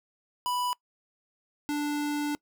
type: tone pair in turn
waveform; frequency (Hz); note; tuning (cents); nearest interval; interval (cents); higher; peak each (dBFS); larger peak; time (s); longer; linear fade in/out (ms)
square; 987.8 / 293.7; B5 / D4; 0 / 0; octave + major sixth; 2100; first; -28; neither; 0.46-0.73 / 1.69-2.35; second; 0
effects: noise-tail reverb RT60 0.1 s tail -23 dB re dry